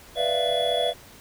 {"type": "tone cluster", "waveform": "triangle", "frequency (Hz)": [493.5, 587, 661, 696, 3388], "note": ["B4", "D5", "E5", "F5", "G#7"], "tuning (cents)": [-1, -1, 5, -6, 34], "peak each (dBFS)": -26, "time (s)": [0.15, 0.94], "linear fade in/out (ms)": 50, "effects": ["pink hiss -48 dBFS RMS until 1.2 s"]}